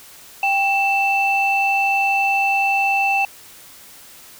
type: tone pair together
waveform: sine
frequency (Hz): 789 / 2659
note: G5 / E7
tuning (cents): +11 / +14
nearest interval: octave + major sixth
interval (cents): 2103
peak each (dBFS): -17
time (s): 0.43-3.25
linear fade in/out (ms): 2
effects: tanh soft clip ceiling -9 dBFS + white hiss -43 dBFS RMS until 4.39 s